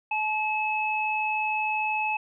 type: tone pair together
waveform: sine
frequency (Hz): 859.3 / 2587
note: A5 / E7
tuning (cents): -41 / -33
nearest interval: octave + perfect fifth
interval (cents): 1908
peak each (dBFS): -27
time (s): 0.11-2.17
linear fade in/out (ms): 5
effects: none